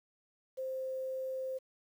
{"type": "tone with quantisation", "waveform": "sine", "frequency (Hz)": 523.3, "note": "C5", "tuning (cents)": 0, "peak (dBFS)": -35, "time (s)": [0.57, 1.59], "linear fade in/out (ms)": 20, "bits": 10, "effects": []}